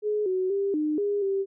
sine tone with pitch steps, 421.2 / 372.3 / 396.7 / 304.1 / 407.6 / 390.9 Hz, G#4 / F#4 / G4 / D#4 / G#4 / G4, +24 / +11 / +21 / -40 / -32 / -5 cents, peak -23 dBFS, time 0.02-1.46 s, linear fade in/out 50 ms, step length 240 ms, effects none

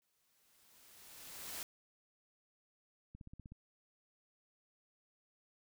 white noise with exponential growth, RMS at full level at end -43 dBFS, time 0.02-1.63 s, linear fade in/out 0 ms, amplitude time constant 350 ms
click train, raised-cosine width 5 ms, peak -39 dBFS, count 7, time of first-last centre 3.15-3.52 s, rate 16.2 Hz
effects none

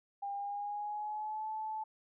sine tone with pitch glide, 802 to 869.5 Hz, G5 to A5, +39 to -21 cents, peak -36 dBFS, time 0.22-1.84 s, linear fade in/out 10 ms, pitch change +140 cents, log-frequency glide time 0.34-1.48 s, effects none

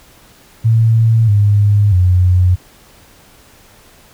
sine tone with pitch steps, 113.1 / 102.8 / 90.6 Hz, A2 / G#2 / F#2, +48 / -17 / -36 cents, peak -7 dBFS, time 0.64-2.56 s, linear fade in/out 20 ms, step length 640 ms, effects pink hiss -45 dBFS RMS until 4.13 s

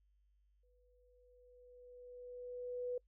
sine tone with exponential growth, 493.5 Hz, B4, 1 cent flat, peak -36 dBFS, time 0.63-2.98 s, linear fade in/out 5 ms, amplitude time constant 510 ms, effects noise-tail reverb RT60 0.1 s tail -26 dB re dry + added 50 Hz sine -70 dBFS peak until 3.07 s

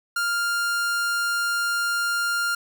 45% pulse tone, 1400 Hz, F6, 4 cents sharp, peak -22 dBFS, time 0.16-2.55 s, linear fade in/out 5 ms, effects none

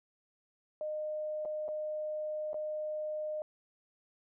sine tone with dropouts, 612 Hz, D#5, 29 cents flat, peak -34 dBFS, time 0.81-3.42 s, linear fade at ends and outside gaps 1 ms, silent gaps 1.451-1.456 / 1.681-1.687 / 2.532-2.543 s, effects none

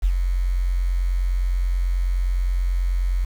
sine tone with ADSR envelope, 44.73 Hz, F1, 42 cents sharp, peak -13 dBFS, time 0.02-3.25 s, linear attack 25 ms, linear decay 67 ms, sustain -5 dB, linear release 9 ms, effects 7-bit

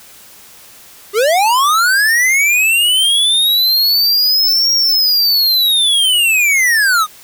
square linear two-way sweep, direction up then down, 386 to 5620 to 1202 Hz, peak -10 dBFS, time 1.13-7.07 s, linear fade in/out 50 ms, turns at 4.73 s, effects white hiss -40 dBFS RMS until 7.23 s

